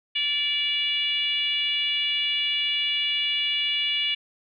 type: tone with frequency modulation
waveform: sine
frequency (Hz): 2875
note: F7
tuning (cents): +50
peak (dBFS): -22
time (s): 0.15-4.15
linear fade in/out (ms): 10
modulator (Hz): 564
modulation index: 1
effects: none